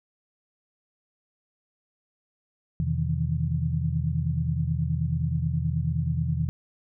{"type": "tone cluster", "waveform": "sine", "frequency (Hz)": [82.8, 127, 153.6, 163], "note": ["E2", "B2", "D#3", "E3"], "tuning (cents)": [8, 49, -22, -19], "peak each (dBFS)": -29, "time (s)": [2.8, 6.49], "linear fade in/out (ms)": 0, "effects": []}